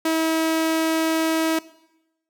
sawtooth tone, 322 Hz, E4, 41 cents flat, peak -15 dBFS, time 0.05-1.59 s, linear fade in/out 5 ms, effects noise-tail reverb RT60 0.9 s tail -19 dB re dry

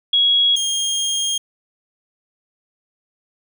sine / 25% pulse tone pair in turn, 3322 / 3231 Hz, G#7 / G#7, 0 / -48 cents, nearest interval unison, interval 48 cents, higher first, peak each -12 / -15 dBFS, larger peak first, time 0.13-0.56 / 0.56-1.38 s, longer second, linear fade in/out 5 ms, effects none

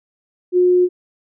sine tone, 360.2 Hz, F#4, 46 cents flat, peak -10 dBFS, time 0.52-0.89 s, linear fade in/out 50 ms, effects none

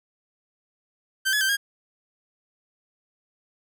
sawtooth tone with pitch steps, 1554 / 1696 / 1557 / 1628 Hz, G6 / G#6 / G6 / G#6, -16 / +36 / -12 / -35 cents, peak -17 dBFS, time 1.25-1.57 s, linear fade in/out 20 ms, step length 80 ms, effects none

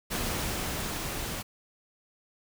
pink noise with level ramp, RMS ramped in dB -31 to -35 dBFS, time 0.1-1.43 s, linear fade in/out 20 ms, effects none

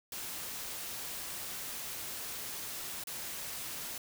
white noise with dropouts, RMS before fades -41 dBFS, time 0.12-3.98 s, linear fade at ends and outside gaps 2 ms, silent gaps 3.038-3.071 s, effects none

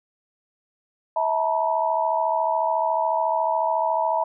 sine tone cluster, 649 / 887 / 961 Hz, E5 / A5 / B5, -27 / +14 / -48 cents, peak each -24 dBFS, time 1.16-4.24 s, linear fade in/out 5 ms, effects none

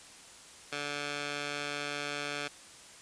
15% pulse tone with band-pass filter, 145.1 Hz, D3, 21 cents flat, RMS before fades -37 dBFS, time 0.72-2.48 s, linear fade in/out 5 ms, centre 2800 Hz, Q 0.75, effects white hiss -52 dBFS RMS until 3.01 s + resampled to 22050 Hz

